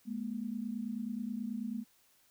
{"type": "tone pair together", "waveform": "sine", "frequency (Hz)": [210.6, 239.9], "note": ["G#3", "A#3"], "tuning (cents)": [24, 50], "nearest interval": "major second", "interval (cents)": 226, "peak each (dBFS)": [-38, -38], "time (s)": [0.05, 1.85], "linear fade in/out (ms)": 50, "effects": ["white hiss -68 dBFS RMS until 2.3 s"]}